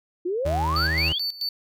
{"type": "exponential sweep", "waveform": "sine", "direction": "up", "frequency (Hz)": [337.6, 3563], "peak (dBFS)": -23, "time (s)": [0.25, 1.19], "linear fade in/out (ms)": 10}
{"type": "tone", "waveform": "35% pulse", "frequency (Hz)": 79.8, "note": "D#2", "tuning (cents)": 44, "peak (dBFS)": -23, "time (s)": [0.45, 1.13], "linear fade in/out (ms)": 10}
{"type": "tone with tremolo", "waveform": "triangle", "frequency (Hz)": 4500, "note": "C#8", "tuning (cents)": 25, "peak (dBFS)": -23, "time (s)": [0.76, 1.49], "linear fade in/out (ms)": 2, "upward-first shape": "square", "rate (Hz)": 4.6, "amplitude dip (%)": 80}
{"effects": []}